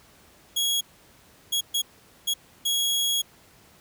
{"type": "tone bursts at uneven times", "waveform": "sawtooth", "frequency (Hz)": 3321, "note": "G#7", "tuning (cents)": -1, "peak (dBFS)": -19, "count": 5, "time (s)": [[0.56, 0.81], [1.52, 1.61], [1.74, 1.82], [2.27, 2.34], [2.65, 3.22]], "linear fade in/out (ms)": 10, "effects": ["pink hiss -55 dBFS RMS until 3.8 s", "high-pass 60 Hz 12 dB/octave"]}